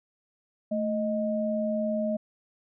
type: tone pair together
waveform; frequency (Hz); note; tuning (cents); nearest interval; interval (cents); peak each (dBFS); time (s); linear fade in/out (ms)
sine; 220 / 622.8; A3 / D#5; 0 / +2; octave + tritone; 1802; -28; 0.71-2.17; 10
effects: none